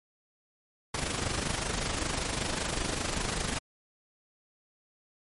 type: noise with amplitude modulation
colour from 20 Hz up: pink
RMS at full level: -29 dBFS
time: 0.94-3.59 s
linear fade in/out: 5 ms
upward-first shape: sine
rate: 25.2 Hz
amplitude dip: 60%
effects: MP3 48 kbps